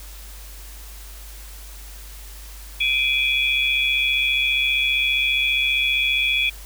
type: tone cluster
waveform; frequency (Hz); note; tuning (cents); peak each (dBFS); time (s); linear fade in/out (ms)
sine; 2360 / 2495 / 3374; D7 / D#7 / G#7; +8 / +4 / +27; -22; 2.8-6.5; 10
effects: added 50 Hz sine -37 dBFS peak until 6.65 s + white hiss -43 dBFS RMS until 6.65 s